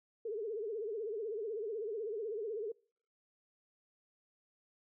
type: tone with vibrato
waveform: sine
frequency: 433.3 Hz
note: A4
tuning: 27 cents flat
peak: -36 dBFS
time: 0.25-2.72 s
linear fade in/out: 5 ms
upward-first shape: triangle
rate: 16 Hz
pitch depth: 160 cents each way
effects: noise-tail reverb RT60 0.5 s tail -25 dB re dry